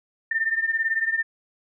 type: beating tone pair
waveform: sine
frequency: 1799 / 1817 Hz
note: A6 / A#6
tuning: +38 / -45 cents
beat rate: 18 Hz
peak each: -23 / -26 dBFS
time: 0.31-1.23 s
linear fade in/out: 5 ms
effects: none